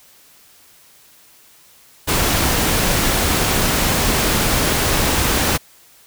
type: noise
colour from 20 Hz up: pink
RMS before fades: -17 dBFS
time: 2.07-5.58 s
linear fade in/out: 20 ms
effects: white hiss -49 dBFS RMS until 6.06 s

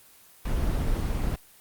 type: noise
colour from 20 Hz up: brown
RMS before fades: -26 dBFS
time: 0.45-1.36 s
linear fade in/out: 5 ms
effects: white hiss -54 dBFS RMS until 1.6 s + Opus 24 kbps

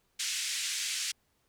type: band-pass noise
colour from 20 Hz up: white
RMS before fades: -34 dBFS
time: 0.19-1.12 s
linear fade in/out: 10 ms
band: 1900 to 8100 Hz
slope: 24 dB/octave
effects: pink hiss -73 dBFS RMS until 1.48 s

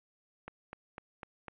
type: click train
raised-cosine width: 0.5 ms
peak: -27 dBFS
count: 5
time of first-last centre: 0.48-1.483 s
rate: 3.99 Hz
effects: resampled to 8000 Hz

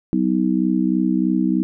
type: harmonic tone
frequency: 63.2 Hz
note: B1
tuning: 41 cents sharp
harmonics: 3 / 4 / 5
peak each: -20 / -20 / -20 dBFS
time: 0.13-1.63 s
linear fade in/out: 0 ms
effects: none

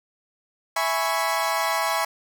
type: chord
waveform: 30% pulse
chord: C# minor seventh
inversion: first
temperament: equal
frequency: 659.3 / 830.6 / 987.8 / 1108.7 Hz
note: E5 / G#5 / B5 / C#6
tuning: 0 / 0 / 0 / 0 cents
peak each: -25 dBFS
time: 0.76-2.05 s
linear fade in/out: 5 ms
effects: none

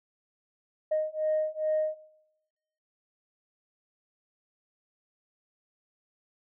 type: beating tone pair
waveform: sine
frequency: 619 / 621.4 Hz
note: D#5 / D#5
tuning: -9 / -2 cents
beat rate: 2.4 Hz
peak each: -28 dBFS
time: 0.91-1.95 s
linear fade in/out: 10 ms
effects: noise-tail reverb RT60 1.0 s tail -22 dB re dry + tanh soft clip ceiling -20 dBFS

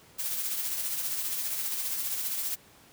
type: noise with tremolo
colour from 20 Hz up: blue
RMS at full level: -30 dBFS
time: 0.18-2.56 s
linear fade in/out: 20 ms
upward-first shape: triangle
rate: 15 Hz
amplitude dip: 45%
effects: pink hiss -56 dBFS RMS until 2.92 s + high-pass 80 Hz 12 dB/octave

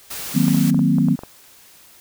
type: noise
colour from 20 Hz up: white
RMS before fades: -30 dBFS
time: 0.1-0.71 s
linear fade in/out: 10 ms
type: chord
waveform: sine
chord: C half-diminished seventh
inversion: first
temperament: equal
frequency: 155.56 / 185 / 233.1 / 261.6 Hz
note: Eb3 / Gb3 / Bb3 / C4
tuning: 0 / 0 / 0 / 0 cents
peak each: -19 dBFS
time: 0.34-1.16 s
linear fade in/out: 20 ms
type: clicks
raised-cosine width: 1 ms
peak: -19 dBFS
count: 8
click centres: 0.482 / 0.547 / 0.745 / 0.792 / 0.984 / 1.085 / 1.191 / 1.235 s
effects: white hiss -48 dBFS RMS until 2 s

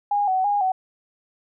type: tone with vibrato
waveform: sine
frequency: 784 Hz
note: G5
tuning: in tune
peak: -18 dBFS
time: 0.11-0.72 s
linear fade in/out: 5 ms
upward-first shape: square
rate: 3 Hz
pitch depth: 74 cents each way
effects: none

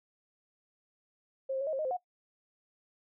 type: tone with pitch steps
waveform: sine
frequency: 535 / 530 / 552 / 627 / 537 / 619 / 520 / 725 Hz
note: C5 / C5 / C#5 / D#5 / C5 / D#5 / C5 / F#5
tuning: +38 / +22 / -7 / +13 / +45 / -9 / -11 / -35 cents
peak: -30 dBFS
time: 1.49-1.97 s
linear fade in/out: 10 ms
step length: 60 ms
effects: noise-tail reverb RT60 0.1 s tail -19 dB re dry

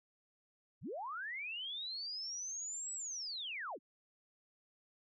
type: linear two-way sweep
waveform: sine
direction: up then down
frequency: 67 to 7902 to 168.3 Hz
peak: -40 dBFS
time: 0.81-3.79 s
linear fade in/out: 50 ms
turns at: 2.94 s
effects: none

